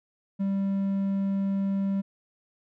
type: tone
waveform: triangle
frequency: 196 Hz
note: G3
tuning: in tune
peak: -22 dBFS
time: 0.39-2.02 s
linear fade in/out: 20 ms
effects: none